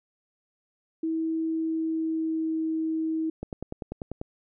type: tone with pitch glide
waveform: sine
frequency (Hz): 323 to 319.7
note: E4 to D#4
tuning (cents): -35 to +47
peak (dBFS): -25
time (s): 1.03-3.3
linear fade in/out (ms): 5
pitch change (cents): -18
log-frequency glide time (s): 1.45-2.63
type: click train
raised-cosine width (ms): 2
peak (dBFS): -20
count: 9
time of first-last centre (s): 3.43-4.214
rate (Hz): 10.2
effects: none